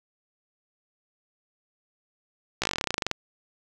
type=slowing click train; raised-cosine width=0.2 ms; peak=-8 dBFS; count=18; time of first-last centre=2.62-3.113 s; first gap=16 ms; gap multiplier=1.07; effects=none